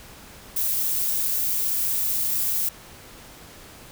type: noise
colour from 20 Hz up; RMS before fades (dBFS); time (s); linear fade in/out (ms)
violet; -24; 0.56-2.69; 5
effects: pink hiss -45 dBFS RMS until 3.91 s